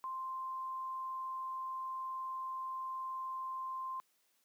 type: tone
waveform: sine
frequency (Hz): 1046.5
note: C6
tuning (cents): 0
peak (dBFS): -38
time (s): 0.04-4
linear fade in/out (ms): 0
effects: white hiss -75 dBFS RMS until 4.44 s + high-pass 200 Hz 12 dB/octave